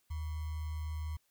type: tone with sample-and-hold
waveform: sine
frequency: 77.78 Hz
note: D#2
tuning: in tune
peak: -35 dBFS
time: 0.1-1.17 s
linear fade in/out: 10 ms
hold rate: 1050 Hz
effects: white hiss -75 dBFS RMS until 1.3 s